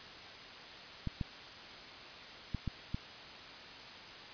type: clicks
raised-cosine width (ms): 5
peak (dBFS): -23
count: 5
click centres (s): 1.073 / 1.212 / 2.547 / 2.677 / 2.945
effects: white hiss -49 dBFS RMS until 4.33 s + resampled to 11025 Hz